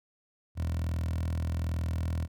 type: tone with high-pass filter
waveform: 10% pulse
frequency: 41.2 Hz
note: E1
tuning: in tune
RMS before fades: -31 dBFS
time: 0.55-2.28 s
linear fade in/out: 50 ms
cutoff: 87 Hz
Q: 7.4
effects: none